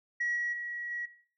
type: tone with level steps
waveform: sine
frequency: 1917 Hz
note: A#6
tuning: 48 cents sharp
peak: -27 / -29 / -35 / -33 dBFS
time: 0.2-1.06 s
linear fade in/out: 10 ms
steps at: 0.35 / 0.52 / 0.9 s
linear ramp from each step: 20 ms
effects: noise-tail reverb RT60 0.5 s tail -17 dB re dry + tanh soft clip ceiling -25 dBFS